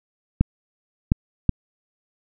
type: clicks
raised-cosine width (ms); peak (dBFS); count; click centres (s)
5; -3; 3; 0.41 / 1.119 / 1.493
effects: none